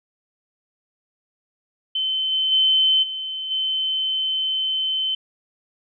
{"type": "tone with level steps", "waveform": "sine", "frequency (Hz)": 3069, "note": "G7", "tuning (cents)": -37, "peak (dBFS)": [-20, -18, -14, -26, -20], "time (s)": [1.95, 5.15], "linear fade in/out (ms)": 5, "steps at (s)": [2.31, 2.51, 3.02, 3.5], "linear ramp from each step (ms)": 20, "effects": []}